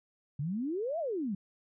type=exponential two-way sweep; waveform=sine; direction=up then down; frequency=134.1 to 698.5 to 182.7 Hz; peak=-31 dBFS; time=0.39-1.35 s; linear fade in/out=5 ms; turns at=0.99 s; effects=none